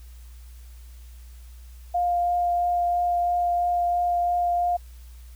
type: tone with vibrato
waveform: sine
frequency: 703 Hz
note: F5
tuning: 11 cents sharp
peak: -20 dBFS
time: 1.94-4.77 s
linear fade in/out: 10 ms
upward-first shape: triangle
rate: 3 Hz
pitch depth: 10 cents each way
effects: added 60 Hz sine -41 dBFS peak until 5.35 s + white hiss -57 dBFS RMS until 5.35 s